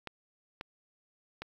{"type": "clicks", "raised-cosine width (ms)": 0.3, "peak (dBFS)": -23, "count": 3, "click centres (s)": [0.073, 0.611, 1.42], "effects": ["9-bit"]}